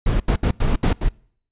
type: noise bursts at uneven times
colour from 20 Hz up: brown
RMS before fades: -17 dBFS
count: 6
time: 0.06-0.2 / 0.28-0.36 / 0.43-0.51 / 0.6-0.76 / 0.83-0.93 / 1.01-1.09 s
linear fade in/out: 5 ms
effects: noise-tail reverb RT60 0.6 s tail -25 dB re dry + resampled to 8000 Hz